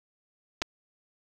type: clicks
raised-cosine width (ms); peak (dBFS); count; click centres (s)
0.2; -12; 2; 0.618 / 0.621
effects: none